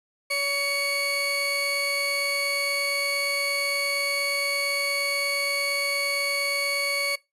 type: tone pair together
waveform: 30% pulse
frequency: 564.9 / 2231 Hz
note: C#5 / C#7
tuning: +33 / +11 cents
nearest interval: 2 octaves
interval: 2378 cents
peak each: -28 / -22 dBFS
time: 0.3-7.16 s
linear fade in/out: 10 ms
effects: noise-tail reverb RT60 0.2 s tail -20 dB re dry + resampled to 32000 Hz